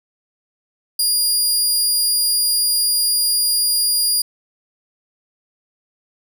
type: tone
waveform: 20% pulse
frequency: 4837 Hz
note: D#8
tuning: 50 cents flat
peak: -9 dBFS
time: 0.99-4.22 s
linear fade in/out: 5 ms
effects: none